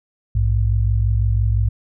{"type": "tone pair together", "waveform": "sine", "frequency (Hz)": [58.7, 104.6], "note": ["A#1", "G#2"], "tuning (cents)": [13, 13], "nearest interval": "minor seventh", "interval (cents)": 1000, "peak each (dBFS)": -17, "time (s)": [0.35, 1.69], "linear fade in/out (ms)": 5, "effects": []}